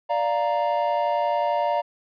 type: chord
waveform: triangle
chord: Bb major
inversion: first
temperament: equal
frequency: 587.3 / 698.5 / 932.3 Hz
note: D5 / F5 / Bb5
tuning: 0 / 0 / 0 cents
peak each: -23 dBFS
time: 0.09-1.82 s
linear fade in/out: 20 ms
effects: resampled to 11025 Hz